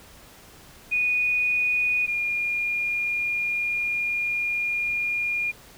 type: tone pair in turn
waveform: sine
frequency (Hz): 2469 / 2420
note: D#7 / D#7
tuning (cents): -14 / -49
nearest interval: unison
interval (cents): 35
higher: first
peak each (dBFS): -20 / -23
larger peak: first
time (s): 0.91-2.07 / 2.07-5.52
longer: second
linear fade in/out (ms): 20
effects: pink hiss -49 dBFS RMS until 5.77 s